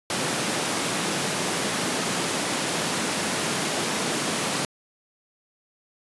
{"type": "high-pass noise", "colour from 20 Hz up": "pink", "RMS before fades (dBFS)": -26, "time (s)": [0.1, 4.65], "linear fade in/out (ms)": 2, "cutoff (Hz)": 150, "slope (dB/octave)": 24, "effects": ["resampled to 24000 Hz"]}